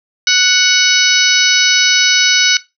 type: harmonic tone with a mistuned harmonic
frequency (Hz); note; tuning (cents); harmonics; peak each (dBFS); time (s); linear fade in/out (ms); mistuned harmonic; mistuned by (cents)
740; F#5; 0; 2 / 3 / 4 / 5 / 6 / 7 / 8; -16 / -16 / -16 / -16 / -16 / -16 / -16; 0.27-2.57; 2; 5; +57
effects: noise-tail reverb RT60 0.2 s tail -17 dB re dry